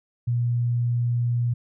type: tone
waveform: sine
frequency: 120 Hz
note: B2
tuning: 49 cents flat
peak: -20 dBFS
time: 0.27-1.54 s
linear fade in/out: 10 ms
effects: none